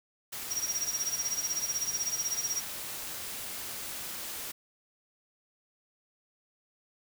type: noise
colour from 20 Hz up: white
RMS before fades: -39 dBFS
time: 0.32-4.52 s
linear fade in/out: 10 ms
type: tone with tremolo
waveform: sine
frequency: 5680 Hz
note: F8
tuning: 28 cents sharp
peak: -26 dBFS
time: 0.5-2.62 s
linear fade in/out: 20 ms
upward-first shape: triangle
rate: 16 Hz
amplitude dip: 100%
effects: none